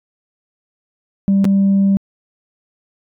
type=tone with dropouts; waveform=sine; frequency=196.4 Hz; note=G3; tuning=4 cents sharp; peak=-8 dBFS; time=1.28-1.97 s; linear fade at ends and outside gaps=0 ms; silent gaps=1.444-1.452 s; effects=tanh soft clip ceiling -8 dBFS